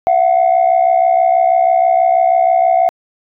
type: tone pair together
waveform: sine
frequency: 676 / 742.2 Hz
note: E5 / F#5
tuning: +43 / +5 cents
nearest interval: major second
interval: 162 cents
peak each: -10 dBFS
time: 0.07-2.89 s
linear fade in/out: 0 ms
effects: tanh soft clip ceiling -4 dBFS